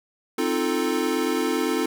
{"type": "chord", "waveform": "square", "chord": "F dominant seventh", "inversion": "second", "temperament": "equal", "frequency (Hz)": [261.6, 311.1, 349.2, 440], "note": ["C4", "Eb4", "F4", "A4"], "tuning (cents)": [0, 0, 0, 0], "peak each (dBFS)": -28, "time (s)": [0.38, 1.86], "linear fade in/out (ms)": 5, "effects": []}